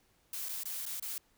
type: noise with dropouts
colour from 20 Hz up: blue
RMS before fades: -39 dBFS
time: 0.33-1.18 s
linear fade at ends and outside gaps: 2 ms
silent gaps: 0.487-0.491 / 0.635-0.655 / 0.855-0.862 / 0.998-1.024 s
effects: pink hiss -70 dBFS RMS until 1.37 s